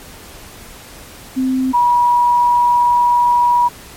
sine tone pair in turn, 260 / 965.9 Hz, C4 / B5, -11 / -39 cents, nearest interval octave + major seventh, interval 2272 cents, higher second, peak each -13 / -9 dBFS, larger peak second, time 1.36-1.73 / 1.73-3.69 s, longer second, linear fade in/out 20 ms, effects pink hiss -37 dBFS RMS until 3.96 s + MP3 64 kbps

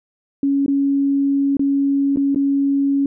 sine tone with dropouts, 278.1 Hz, C#4, 6 cents sharp, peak -14 dBFS, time 0.43-3.06 s, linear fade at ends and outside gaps 2 ms, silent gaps 0.662-0.68 / 1.569-1.594 / 2.161-2.171 / 2.347-2.359 s, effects none

